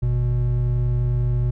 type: tone pair together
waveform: triangle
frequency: 51.16 / 121.9 Hz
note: G#1 / B2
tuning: -25 / -22 cents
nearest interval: octave + minor third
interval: 1503 cents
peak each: -21 / -17 dBFS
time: 0.02-1.51 s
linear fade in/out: 10 ms
effects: none